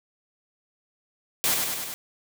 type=noise with echo; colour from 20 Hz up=white; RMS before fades=-23 dBFS; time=1.44-1.54 s; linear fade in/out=0 ms; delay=100 ms; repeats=4; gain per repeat=-3 dB; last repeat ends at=1.94 s; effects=none